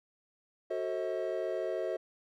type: chord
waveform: triangle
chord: F# diminished seventh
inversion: none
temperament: just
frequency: 370 / 444 / 532.8 / 639.4 Hz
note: F#4 / A4 / C5 / Eb5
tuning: 0 / +16 / +31 / +47 cents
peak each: -35 / -37 / -36 / -34 dBFS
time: 0.7-1.97 s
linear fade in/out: 10 ms
effects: none